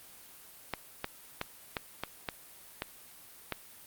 clicks, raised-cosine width 0.3 ms, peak -16 dBFS, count 8, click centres 0.737 / 1.044 / 1.414 / 1.768 / 2.036 / 2.288 / 2.821 / 3.523 s, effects white hiss -53 dBFS RMS until 3.86 s + Opus 32 kbps

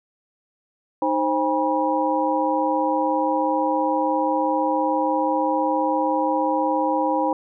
sine tone cluster, 309.8 / 527 / 811 / 966 Hz, D#4 / C5 / G#5 / B5, -7 / +12 / -41 / -39 cents, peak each -24 dBFS, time 1.02-7.33 s, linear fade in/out 2 ms, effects none

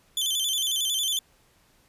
sawtooth tone with vibrato, 3288 Hz, G#7, 18 cents flat, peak -21 dBFS, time 0.17-1.19 s, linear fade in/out 2 ms, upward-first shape square, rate 11 Hz, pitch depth 92 cents each way, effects pink hiss -62 dBFS RMS until 1.88 s + resampled to 32000 Hz

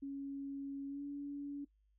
sine tone with pitch glide, 277.2 to 284.7 Hz, C#4 to C#4, 0 to +46 cents, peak -40 dBFS, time 0.02-1.65 s, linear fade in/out 10 ms, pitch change +46 cents, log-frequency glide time 0.88-1.02 s, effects noise-tail reverb RT60 0.1 s tail -20 dB re dry + added 51 Hz sine -70 dBFS peak until 1.98 s

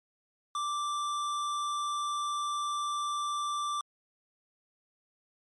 sine tone with hard clipping, 1174.7 Hz, D6, in tune, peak -32 dBFS, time 0.55-3.81 s, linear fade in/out 2 ms, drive 15 dB, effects MP3 48 kbps

